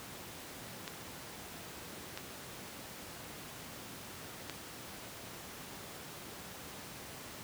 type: clicks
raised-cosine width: 0.2 ms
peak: -22 dBFS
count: 3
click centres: 0.878 / 2.175 / 4.497 s
effects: pink hiss -47 dBFS RMS until 7.43 s + high-pass 100 Hz 12 dB/octave